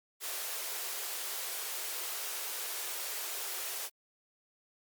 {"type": "high-pass noise", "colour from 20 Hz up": "white", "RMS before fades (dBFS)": -38, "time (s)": [0.2, 3.9], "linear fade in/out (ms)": 50, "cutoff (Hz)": 350, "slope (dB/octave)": 96, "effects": ["Opus 48 kbps"]}